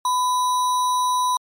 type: tone with sample-and-hold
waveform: sine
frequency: 1000 Hz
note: B5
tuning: 21 cents sharp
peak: -17 dBFS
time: 0.05-1.37 s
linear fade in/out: 2 ms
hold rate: 4900 Hz
effects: low-pass 12000 Hz 12 dB/octave + MP3 96 kbps